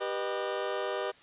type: chord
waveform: sawtooth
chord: G augmented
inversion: none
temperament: just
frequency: 392 / 490 / 612.5 Hz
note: G4 / B4 / D#5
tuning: 0 / -14 / -27 cents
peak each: -31 dBFS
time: 0-1.12 s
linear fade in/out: 20 ms
effects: white hiss -57 dBFS RMS until 1.22 s + resampled to 8000 Hz